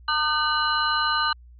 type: tone cluster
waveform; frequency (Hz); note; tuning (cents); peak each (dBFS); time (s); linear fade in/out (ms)
sine; 909 / 1215 / 1523 / 2931 / 4086; A#5 / D#6 / F#6 / F#7 / C8; -44 / -42 / +50 / -17 / -42; -29 / -24 / -26 / -30 / -28; 0.08-1.33; 5
effects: added 60 Hz sine -45 dBFS peak until 1.59 s